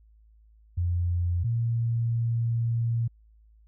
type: tone pair in turn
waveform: sine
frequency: 87.31 / 116.3 Hz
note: F2 / A#2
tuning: 0 / -4 cents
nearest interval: perfect fourth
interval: 496 cents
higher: second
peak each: -23 dBFS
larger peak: neither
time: 0.77-1.44 / 1.44-3.08 s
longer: second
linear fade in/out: 10 ms
effects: added 54 Hz sine -54 dBFS peak until 3.67 s